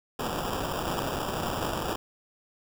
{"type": "noise with sample-and-hold", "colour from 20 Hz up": "blue", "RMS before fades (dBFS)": -31, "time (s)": [0.19, 1.96], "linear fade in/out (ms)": 5, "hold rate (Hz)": 2100, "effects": []}